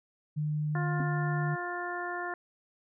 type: tone with pitch glide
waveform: sine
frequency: 151 to 149.96 Hz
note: D3 to D3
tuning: +48 to +36 cents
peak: -28 dBFS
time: 0.36-1.56 s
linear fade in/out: 20 ms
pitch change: -12 cents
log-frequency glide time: 0.84-1.09 s
type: harmonic tone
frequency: 352.8 Hz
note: F4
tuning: 18 cents sharp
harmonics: 1 / 2 / 3 / 4 / 5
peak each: -39 / -38 / -40 / -40 / -39 dBFS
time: 0.75-2.34 s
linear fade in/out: 2 ms
type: tone with exponential decay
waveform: sine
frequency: 260.6 Hz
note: C4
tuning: 7 cents flat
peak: -28 dBFS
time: 1-1.09 s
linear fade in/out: 1 ms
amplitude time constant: 19 ms
effects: none